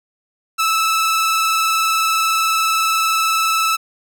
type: tone with vibrato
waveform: sawtooth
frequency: 1313 Hz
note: E6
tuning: 7 cents flat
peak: -11 dBFS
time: 0.58-3.77 s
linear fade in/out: 20 ms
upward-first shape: square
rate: 20 Hz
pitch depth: 22 cents each way
effects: none